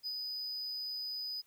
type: tone with ADSR envelope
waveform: triangle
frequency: 4982 Hz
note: D#8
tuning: 1 cent sharp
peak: -34 dBFS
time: 0.03-1.42 s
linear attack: 36 ms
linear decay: 57 ms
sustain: -2 dB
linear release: 20 ms
effects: white hiss -70 dBFS RMS until 1.46 s